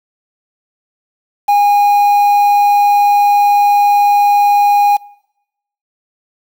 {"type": "tone with quantisation", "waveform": "triangle", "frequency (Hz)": 818, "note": "G#5", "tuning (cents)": -26, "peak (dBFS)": -5, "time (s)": [1.48, 4.97], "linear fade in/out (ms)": 10, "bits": 5, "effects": ["noise-tail reverb RT60 0.9 s tail -25 dB re dry"]}